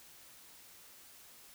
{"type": "silence", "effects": ["white hiss -57 dBFS RMS until 1.54 s"]}